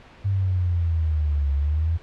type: exponential two-way sweep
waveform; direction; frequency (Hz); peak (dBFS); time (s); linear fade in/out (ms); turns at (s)
sine; down then up; 100 to 69.3 to 84.4; -19; 0.24-1.98; 20; 1.53
effects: pink hiss -48 dBFS RMS until 2.02 s + low-pass 3000 Hz 12 dB/octave